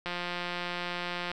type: click train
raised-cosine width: 0.3 ms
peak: -18 dBFS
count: 222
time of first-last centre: 0.06-1.316 s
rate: 176 Hz
effects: none